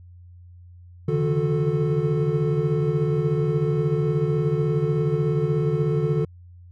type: tone cluster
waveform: triangle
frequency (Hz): 135.5 / 148.8 / 165.3 / 362.3 / 438.9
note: C#3 / D3 / E3 / F#4 / A4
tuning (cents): -39 / +23 / +5 / -36 / -4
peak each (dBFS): -28 / -20 / -28 / -26 / -24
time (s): 1.08-6.25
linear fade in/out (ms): 5
effects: added 88 Hz sine -43 dBFS peak until 6.71 s